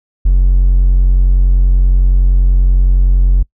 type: tone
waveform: triangle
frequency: 45.3 Hz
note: F#1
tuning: 36 cents flat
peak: -3 dBFS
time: 0.25-3.43 s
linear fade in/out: 10 ms
effects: noise-tail reverb RT60 0.1 s tail -25 dB re dry + tanh soft clip ceiling 0 dBFS